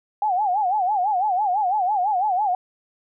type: tone with vibrato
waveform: sine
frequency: 784 Hz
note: G5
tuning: in tune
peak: -18 dBFS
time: 0.22-2.55 s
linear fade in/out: 2 ms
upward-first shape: sine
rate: 6 Hz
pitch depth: 170 cents each way
effects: none